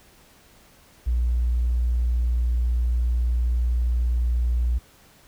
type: tone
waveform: triangle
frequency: 59.9 Hz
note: A#1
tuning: 48 cents sharp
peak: -15 dBFS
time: 1.06-4.79 s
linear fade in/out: 20 ms
effects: tanh soft clip ceiling -17 dBFS + pink hiss -54 dBFS RMS until 5.27 s